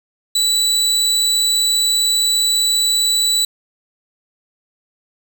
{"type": "tone", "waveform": "30% pulse", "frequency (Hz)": 3953, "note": "B7", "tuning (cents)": 1, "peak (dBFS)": -11, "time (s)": [0.35, 3.45], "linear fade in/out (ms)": 5, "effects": []}